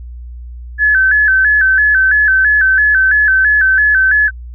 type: tone with vibrato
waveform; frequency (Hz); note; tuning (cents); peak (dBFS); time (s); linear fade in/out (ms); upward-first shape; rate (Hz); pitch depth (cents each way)
sine; 1621; G#6; -42; -7; 0.78-4.31; 50; square; 3; 90
effects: added 60 Hz sine -26 dBFS peak until 4.54 s